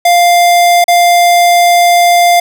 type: tone with dropouts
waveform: square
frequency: 698.5 Hz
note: F5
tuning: in tune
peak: -5 dBFS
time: 0.05-2.4 s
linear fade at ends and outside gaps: 5 ms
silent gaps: 0.842-0.88 s
effects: none

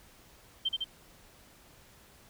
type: tone with echo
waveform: sine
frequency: 3136 Hz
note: G7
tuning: in tune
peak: -26 dBFS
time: 0.65-0.69 s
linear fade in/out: 10 ms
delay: 77 ms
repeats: 2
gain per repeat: -2 dB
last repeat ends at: 0.844 s
effects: pink hiss -58 dBFS RMS until 2.29 s

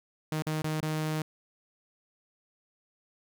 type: tone with dropouts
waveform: sawtooth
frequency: 155.56 Hz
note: D#3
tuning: in tune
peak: -25 dBFS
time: 0.32-1.22 s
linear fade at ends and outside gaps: 2 ms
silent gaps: 0.422-0.466 / 0.62-0.643 / 0.805-0.827 s
effects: none

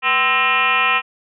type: tone with frequency modulation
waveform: sine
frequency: 1864.7 Hz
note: A#6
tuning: in tune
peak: -13 dBFS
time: 0.02-1.02 s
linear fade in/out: 50 ms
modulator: 275 Hz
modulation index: 3.6
effects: none

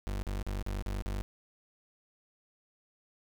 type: tone bursts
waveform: 35% pulse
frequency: 49 Hz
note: G1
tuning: in tune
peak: -31 dBFS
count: 6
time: 0.07-1.22 s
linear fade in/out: 0 ms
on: 160 ms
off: 38 ms
effects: none

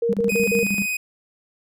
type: tone bursts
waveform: sine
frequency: 466.2 Hz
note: A#4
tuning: in tune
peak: -18 dBFS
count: 4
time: 0.02-0.635 s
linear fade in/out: 5 ms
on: 120 ms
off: 45 ms
type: tone with tremolo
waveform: sine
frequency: 199.7 Hz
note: G3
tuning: 32 cents sharp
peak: -20 dBFS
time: 0.09-0.86 s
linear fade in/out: 5 ms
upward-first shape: square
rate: 13 Hz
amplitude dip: 80%
type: tone with vibrato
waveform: 45% pulse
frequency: 2500 Hz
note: D#7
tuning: 8 cents sharp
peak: -22 dBFS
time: 0.29-0.97 s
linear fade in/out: 5 ms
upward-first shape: sine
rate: 18 Hz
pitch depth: 8 cents each way
effects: none

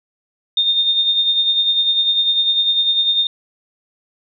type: tone with tremolo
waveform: sine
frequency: 3649 Hz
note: A#7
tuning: 38 cents flat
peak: -11 dBFS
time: 0.57-3.27 s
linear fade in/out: 2 ms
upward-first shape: sine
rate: 10 Hz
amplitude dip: 50%
effects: none

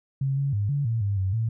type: tone with pitch steps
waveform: sine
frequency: 135.9 / 139.3 / 102.3 / 142.6 / 114.2 / 100.6 / 94.9 / 112.9 Hz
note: C#3 / C#3 / G#2 / C#3 / A#2 / G2 / F#2 / A2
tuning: -34 / +9 / -26 / +49 / -35 / +45 / +44 / +45 cents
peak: -22 dBFS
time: 0.21-1.49 s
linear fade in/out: 5 ms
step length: 160 ms
effects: none

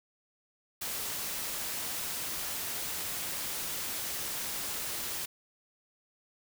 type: noise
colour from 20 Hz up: white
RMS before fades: -36 dBFS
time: 0.81-5.26 s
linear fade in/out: 10 ms
effects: none

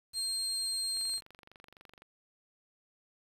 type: tone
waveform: 30% pulse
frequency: 4197 Hz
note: C8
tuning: 5 cents sharp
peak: -29 dBFS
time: 0.13-1.21 s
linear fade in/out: 50 ms
type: click train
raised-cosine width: 0.3 ms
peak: -37 dBFS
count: 26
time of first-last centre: 0.97-2.02 s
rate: 23.8 Hz
effects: resampled to 32000 Hz + 9-bit

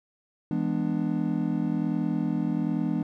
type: chord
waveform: triangle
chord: E dominant seventh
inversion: none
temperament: just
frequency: 164.81 / 206 / 247.2 / 296.7 Hz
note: E3 / G#3 / B3 / D4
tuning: 0 / -14 / +2 / +18 cents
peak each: -28 dBFS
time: 0.51-3.03 s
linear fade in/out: 2 ms
effects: none

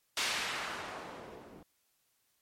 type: noise with low-pass filter sweep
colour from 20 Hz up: blue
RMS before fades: -39 dBFS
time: 0.17-1.63 s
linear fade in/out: 2 ms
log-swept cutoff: 3700 to 290 Hz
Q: 0.77
effects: white hiss -75 dBFS RMS until 2.41 s + MP3 64 kbps

